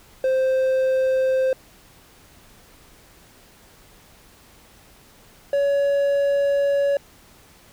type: tone pair in turn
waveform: triangle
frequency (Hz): 523 / 563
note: C5 / C#5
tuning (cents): -1 / +27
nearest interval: minor second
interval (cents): 128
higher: second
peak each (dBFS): -15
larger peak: neither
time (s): 0.24-1.53 / 5.53-6.97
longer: second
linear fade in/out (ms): 2
effects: pink hiss -51 dBFS RMS until 7.72 s